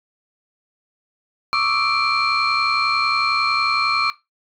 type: tone cluster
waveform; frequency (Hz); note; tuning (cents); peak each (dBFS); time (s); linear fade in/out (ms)
sine; 1116 / 1187 / 1311 / 2352 / 4216; C#6 / D6 / E6 / D7 / C8; +11 / +18 / -10 / +2 / +12; -22; 1.53-4.1; 0
effects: noise-tail reverb RT60 0.2 s tail -17 dB re dry + tanh soft clip ceiling -9 dBFS